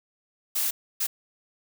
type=noise bursts at uneven times; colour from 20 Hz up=blue; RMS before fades=-26 dBFS; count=2; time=0.55-0.71 / 1-1.07 s; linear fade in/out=10 ms; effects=none